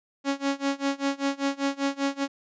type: tone with tremolo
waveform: sawtooth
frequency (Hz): 277.2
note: C#4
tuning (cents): 0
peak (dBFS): -18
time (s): 0.24-2.28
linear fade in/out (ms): 50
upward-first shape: sine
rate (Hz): 5.1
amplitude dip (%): 95
effects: resampled to 16000 Hz